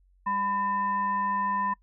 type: tone with frequency modulation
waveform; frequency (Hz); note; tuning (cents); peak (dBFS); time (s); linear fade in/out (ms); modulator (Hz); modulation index
sine; 1003; B5; +26; -25; 0.26-1.74; 10; 804; 0.54
effects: noise-tail reverb RT60 0.1 s tail -24 dB re dry + added 46 Hz sine -59 dBFS peak until 1.82 s